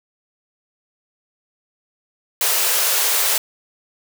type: high-pass noise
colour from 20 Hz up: white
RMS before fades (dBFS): -18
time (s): 2.41-3.38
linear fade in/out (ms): 2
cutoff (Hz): 390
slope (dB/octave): 96
effects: none